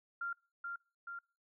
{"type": "tone with echo", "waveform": "sine", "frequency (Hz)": 1390, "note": "F6", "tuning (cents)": -9, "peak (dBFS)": -36, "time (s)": [0.21, 0.33], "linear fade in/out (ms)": 5, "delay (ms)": 430, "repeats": 2, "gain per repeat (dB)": -3, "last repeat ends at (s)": 1.19, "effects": ["noise-tail reverb RT60 0.4 s tail -26 dB re dry"]}